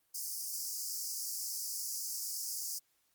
pink high-pass noise, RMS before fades -39 dBFS, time 0.14-2.79 s, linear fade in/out 10 ms, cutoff 4800 Hz, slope 96 dB/octave, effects white hiss -75 dBFS RMS until 3.14 s + Opus 32 kbps

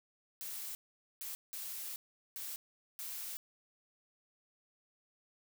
blue noise bursts at uneven times, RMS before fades -43 dBFS, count 5, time 0.41-0.75 / 1.21-1.35 / 1.53-1.96 / 2.36-2.56 / 2.99-3.37 s, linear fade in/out 0 ms, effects none

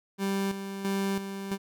30% pulse tone with tremolo, 196 Hz, G3, in tune, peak -24 dBFS, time 0.18-1.58 s, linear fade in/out 50 ms, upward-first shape square, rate 1.5 Hz, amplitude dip 60%, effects none

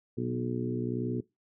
harmonic tone with a mistuned harmonic, 61.2 Hz, B1, 15 cents flat, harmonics 2 / 3 / 4 / 5 / 6 / 7, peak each -35 / -40 / -34 / -39 / -36 / -39 dBFS, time 0.17-1.21 s, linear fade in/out 10 ms, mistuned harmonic 3, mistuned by +25 cents, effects noise-tail reverb RT60 0.2 s tail -21 dB re dry

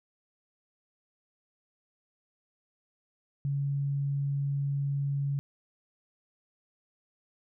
sine tone, 140.4 Hz, C#3, 22 cents sharp, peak -27 dBFS, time 3.45-5.39 s, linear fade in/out 0 ms, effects none

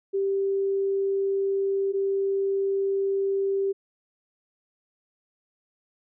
sine tone pair in turn, 392 / 392 Hz, G4 / G4, 0 / 0 cents, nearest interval unison, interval 0 cents, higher neither, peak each -22 dBFS, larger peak neither, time 0.13-1.93 / 1.93-3.73 s, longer neither, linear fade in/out 20 ms, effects none

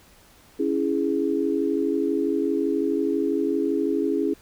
sine chord, C# minor, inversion none, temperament equal, 277.2 / 329.6 / 415.3 Hz, C#4 / E4 / G#4, 0 / 0 / 0 cents, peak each -25 dBFS, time 0.59-4.34 s, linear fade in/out 10 ms, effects pink hiss -54 dBFS RMS until 4.41 s

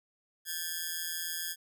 5% pulse ring-modulated tone, 1661.2 Hz, G#6, in tune, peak -20 dBFS, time 0.45-1.56 s, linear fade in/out 50 ms, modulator 83.3 Hz, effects none

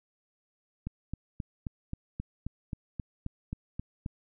click train, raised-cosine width 5 ms, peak -22 dBFS, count 13, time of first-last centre 0.87-4.061 s, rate 3.76 Hz, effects none

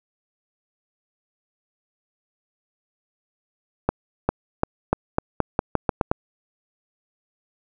accelerating click train, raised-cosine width 1 ms, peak -4 dBFS, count 11, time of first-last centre 3.89-6.115 s, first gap 400 ms, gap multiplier 0.86, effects none

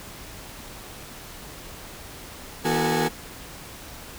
30% pulse tone cluster, 160.4 / 241.5 / 368.8 / 444.4 / 825 Hz, E3 / B3 / F#4 / A4 / G#5, -47 / -39 / -6 / +17 / -12 cents, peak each -25 dBFS, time 2.64-3.09 s, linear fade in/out 20 ms, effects pink hiss -41 dBFS RMS until 4.18 s

